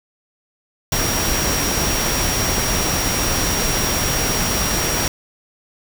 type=tone in noise; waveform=sine; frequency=5640 Hz; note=F8; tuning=16 cents sharp; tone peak=-24 dBFS; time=0.92-5.08 s; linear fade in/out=2 ms; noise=pink; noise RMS=-20 dBFS; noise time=0.92-5.08 s; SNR=-7 dB; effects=none